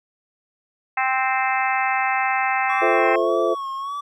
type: harmonic tone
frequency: 261.6 Hz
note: C4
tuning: in tune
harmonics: 3 / 4 / 5 / 6 / 7 / 8 / 9 / 10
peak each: -22 / -27 / -28 / -30 / -28 / -26 / -36 / -29 dBFS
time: 0.97-3.16 s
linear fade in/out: 5 ms
type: tone with vibrato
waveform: triangle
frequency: 1115 Hz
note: C#6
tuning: 10 cents sharp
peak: -24 dBFS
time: 2.69-4.01 s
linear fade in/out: 10 ms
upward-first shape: sine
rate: 1.7 Hz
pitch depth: 62 cents each way
type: chord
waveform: sine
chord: F major seventh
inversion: none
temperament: equal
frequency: 349.2 / 440 / 523.3 / 659.3 Hz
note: F4 / A4 / C5 / E5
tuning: 0 / 0 / 0 / 0 cents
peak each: -23 dBFS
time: 2.81-3.55 s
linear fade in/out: 20 ms
effects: none